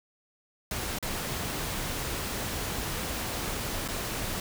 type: noise with dropouts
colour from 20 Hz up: pink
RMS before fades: -33 dBFS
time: 0.71-4.4 s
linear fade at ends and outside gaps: 2 ms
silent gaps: 0.987-1.026 / 3.879-3.885 s
effects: none